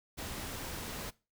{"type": "noise", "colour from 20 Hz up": "pink", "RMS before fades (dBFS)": -41, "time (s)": [0.17, 1.11], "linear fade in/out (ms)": 20, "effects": ["noise-tail reverb RT60 0.3 s tail -21 dB re dry"]}